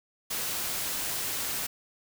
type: noise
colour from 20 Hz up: white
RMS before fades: -32 dBFS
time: 0.3-1.67 s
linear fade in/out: 10 ms
effects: none